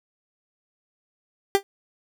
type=tone with exponential decay; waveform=30% pulse; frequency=396.1 Hz; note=G4; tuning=18 cents sharp; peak=-9 dBFS; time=1.55-1.63 s; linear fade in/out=0 ms; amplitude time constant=16 ms; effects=none